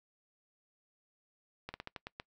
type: slowing click train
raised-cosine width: 0.3 ms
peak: -25 dBFS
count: 7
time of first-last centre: 1.69-2.199 s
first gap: 50 ms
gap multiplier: 1.21
effects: noise-tail reverb RT60 0.1 s tail -23 dB re dry